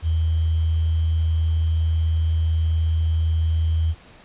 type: tone with sample-and-hold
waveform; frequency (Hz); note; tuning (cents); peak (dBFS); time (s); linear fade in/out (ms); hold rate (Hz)
sine; 80.7; E2; -36; -17; 0.02-3.95; 50; 3150
effects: pink hiss -48 dBFS RMS until 4.24 s + resampled to 8000 Hz